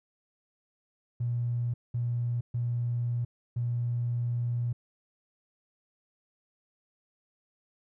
triangle tone bursts at uneven times, 119.9 Hz, A#2, 49 cents sharp, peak -23 dBFS, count 4, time 1.2-1.74 / 1.94-2.41 / 2.54-3.25 / 3.56-4.73 s, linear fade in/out 10 ms, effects tanh soft clip ceiling -25 dBFS

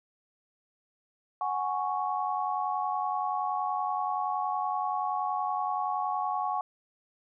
sine chord, F# suspended second, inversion none, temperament equal, 740 / 830.6 / 1108.7 Hz, F#5 / G#5 / C#6, 0 / 0 / 0 cents, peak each -32 dBFS, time 1.41-6.61 s, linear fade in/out 2 ms, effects none

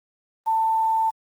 sine tone with quantisation, 891 Hz, A5, 22 cents sharp, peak -18 dBFS, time 0.46-1.11 s, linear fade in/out 20 ms, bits 8, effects Opus 32 kbps

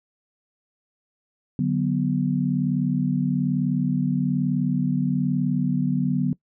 sine chord, B minor, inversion first, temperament equal with one note detuned, 146.83 / 185.75 / 246.9 Hz, D3 / F#3 / B3, 0 / +7 / 0 cents, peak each -24 dBFS, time 1.59-6.33 s, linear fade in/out 2 ms, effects noise-tail reverb RT60 0.1 s tail -21 dB re dry

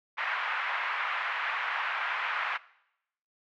pink band-pass noise, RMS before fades -32 dBFS, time 0.17-2.58 s, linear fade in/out 20 ms, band 980 to 2400 Hz, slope 24 dB/octave, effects noise-tail reverb RT60 0.8 s tail -20 dB re dry

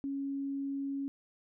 sine tone, 276.5 Hz, C#4, 4 cents flat, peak -33 dBFS, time 0.04-1.08 s, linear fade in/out 0 ms, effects none

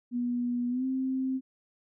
sine tone with pitch glide, 243.1 to 262.1 Hz, B3 to C4, -27 to +3 cents, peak -27 dBFS, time 0.11-1.41 s, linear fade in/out 50 ms, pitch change +130 cents, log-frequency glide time 0.69-0.85 s, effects none

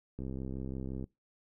click train, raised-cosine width 3 ms, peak -27 dBFS, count 57, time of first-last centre 0.19-1.041 s, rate 65.8 Hz, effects noise-tail reverb RT60 0.2 s tail -23 dB re dry

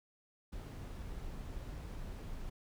brown noise, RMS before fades -44 dBFS, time 0.52-2.5 s, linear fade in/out 10 ms, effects none

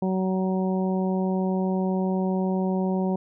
harmonic tone, 187.6 Hz, F#3, 24 cents sharp, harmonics 1 / 2 / 3 / 4 / 5, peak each -23 / -29 / -33 / -35 / -37 dBFS, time 0.02-3.16 s, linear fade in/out 5 ms, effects none

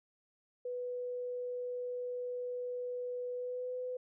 sine tone with pitch glide, 493.9 to 502.5 Hz, B4 to B4, 0 to +30 cents, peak -36 dBFS, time 0.65-3.97 s, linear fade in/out 5 ms, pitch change +30 cents, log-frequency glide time 3.34-3.74 s, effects none

